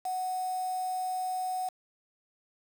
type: tone with quantisation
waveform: sine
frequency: 740 Hz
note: F#5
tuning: in tune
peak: -30 dBFS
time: 0.05-1.69 s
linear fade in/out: 5 ms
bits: 7
effects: none